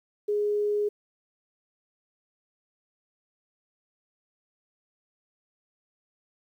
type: tone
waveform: sine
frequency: 415.3 Hz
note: G#4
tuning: in tune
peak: -23 dBFS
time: 0.28-0.89 s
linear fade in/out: 10 ms
effects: 10-bit